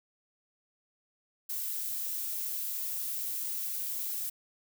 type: noise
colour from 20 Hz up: violet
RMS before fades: -35 dBFS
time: 1.49-4.3 s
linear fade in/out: 10 ms
effects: none